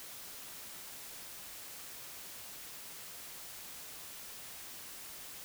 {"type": "silence", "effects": ["white hiss -48 dBFS RMS until 5.44 s"]}